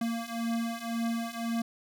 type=beating tone pair; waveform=square; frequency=229.8 / 231.7 Hz; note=A#3 / A#3; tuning=-25 / -10 cents; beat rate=1.9 Hz; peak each=-35 / -33 dBFS; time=0.01-1.62 s; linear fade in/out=5 ms; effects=none